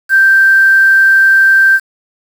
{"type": "tone with quantisation", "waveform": "sine", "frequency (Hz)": 1568, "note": "G6", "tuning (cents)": 0, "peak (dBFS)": -4, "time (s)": [0.09, 1.8], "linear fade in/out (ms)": 50, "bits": 5, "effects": []}